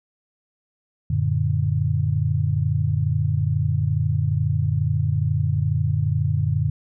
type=chord; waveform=sine; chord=Gb augmented; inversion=none; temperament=equal with one note detuned; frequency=92.5 / 114.8 / 146.83 Hz; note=Gb2 / Bb2 / D3; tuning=0 / -26 / 0 cents; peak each=-23 / -23 / -22 dBFS; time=1.1-6.7 s; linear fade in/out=5 ms; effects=none